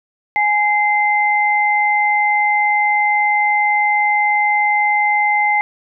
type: tone pair together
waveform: sine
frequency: 834.6 / 2077 Hz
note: G#5 / C7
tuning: +8 / -13 cents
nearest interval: octave + major third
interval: 1579 cents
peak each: -15 dBFS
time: 0.36-5.61 s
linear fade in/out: 0 ms
effects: none